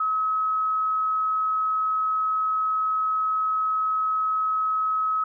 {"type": "tone", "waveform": "sine", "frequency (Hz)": 1281, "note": "E6", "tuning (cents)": -50, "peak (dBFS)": -21, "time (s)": [0, 5.24], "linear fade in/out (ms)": 5, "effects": []}